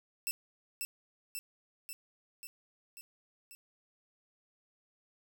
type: tone with echo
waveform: 5% pulse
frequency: 2661 Hz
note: E7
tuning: 16 cents sharp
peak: -23 dBFS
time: 0.27-0.31 s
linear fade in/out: 0 ms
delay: 540 ms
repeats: 6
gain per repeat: -3 dB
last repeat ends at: 3.55 s
effects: none